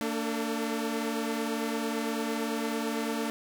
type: tone cluster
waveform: sawtooth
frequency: 227.4 / 292.8 / 445.9 Hz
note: A#3 / D4 / A4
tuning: -43 / -5 / +23 cents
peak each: -28 / -30 / -33 dBFS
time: 0.01-3.3 s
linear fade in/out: 0 ms
effects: none